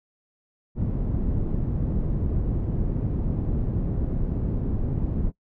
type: low-pass noise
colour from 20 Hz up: pink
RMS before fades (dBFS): -25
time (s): 0.75-5.32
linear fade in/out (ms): 50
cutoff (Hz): 240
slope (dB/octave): 12
effects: noise-tail reverb RT60 0.1 s tail -22 dB re dry